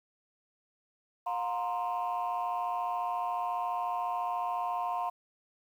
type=chord; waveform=sine; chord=F suspended fourth; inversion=none; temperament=equal with one note detuned; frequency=714 / 932.3 / 1046.5 Hz; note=F5 / Bb5 / C6; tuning=+38 / 0 / 0 cents; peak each=-32 / -34 / -34 dBFS; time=1.26-5.1 s; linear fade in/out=10 ms; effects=tanh soft clip ceiling -25 dBFS + 10-bit